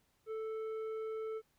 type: tone with tanh clipping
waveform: sine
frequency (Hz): 440.1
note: A4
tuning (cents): 0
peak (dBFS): -39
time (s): 0.26-1.42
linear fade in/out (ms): 50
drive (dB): 8
effects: pink hiss -75 dBFS RMS until 1.58 s